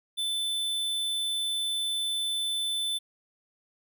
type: tone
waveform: square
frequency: 3520 Hz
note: A7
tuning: in tune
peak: -28 dBFS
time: 0.17-2.99 s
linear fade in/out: 20 ms
effects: none